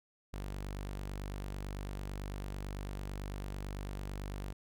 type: tone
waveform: sawtooth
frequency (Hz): 49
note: G1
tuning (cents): 0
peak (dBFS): -35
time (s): 0.33-4.53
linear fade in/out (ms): 10
effects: none